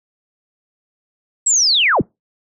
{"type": "linear sweep", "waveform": "sine", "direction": "down", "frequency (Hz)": [7902, 31.42], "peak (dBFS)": -11, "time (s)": [1.46, 2.02], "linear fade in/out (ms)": 10, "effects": ["noise-tail reverb RT60 0.2 s tail -26 dB re dry"]}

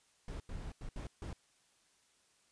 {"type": "noise bursts at uneven times", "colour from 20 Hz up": "brown", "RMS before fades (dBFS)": -43, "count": 5, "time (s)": [[0.28, 0.4], [0.49, 0.72], [0.81, 0.89], [0.96, 1.07], [1.22, 1.33]], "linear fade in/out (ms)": 2, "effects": ["white hiss -71 dBFS RMS until 2.51 s", "resampled to 22050 Hz"]}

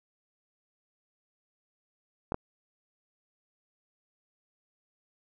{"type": "clicks", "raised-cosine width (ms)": 1, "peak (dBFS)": -16, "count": 2, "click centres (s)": [2.321, 2.344], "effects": []}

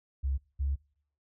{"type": "tone pair in turn", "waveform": "sine", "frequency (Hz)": [67.8, 69.51], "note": ["C#2", "C#2"], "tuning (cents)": [-38, 5], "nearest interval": "unison", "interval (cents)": 43, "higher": "second", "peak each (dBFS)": -26, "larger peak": "neither", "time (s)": [[0.23, 0.38], [0.59, 0.76]], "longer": "second", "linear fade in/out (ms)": 20, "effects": ["noise-tail reverb RT60 0.7 s tail -26 dB re dry", "tanh soft clip ceiling -22 dBFS"]}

